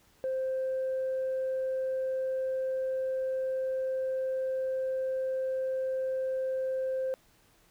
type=tone; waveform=sine; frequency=523.3 Hz; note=C5; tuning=in tune; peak=-27 dBFS; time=0.24-7.14 s; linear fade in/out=0 ms; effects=tanh soft clip ceiling -26 dBFS + pink hiss -64 dBFS RMS until 7.7 s